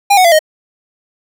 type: tone with pitch steps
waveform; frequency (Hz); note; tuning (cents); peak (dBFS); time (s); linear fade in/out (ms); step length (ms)
square; 807 / 740 / 678.6 / 622.3; G#5 / F#5 / F5 / D#5; -50 / 0 / -50 / 0; -6; 0.1-0.392; 10; 73
effects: none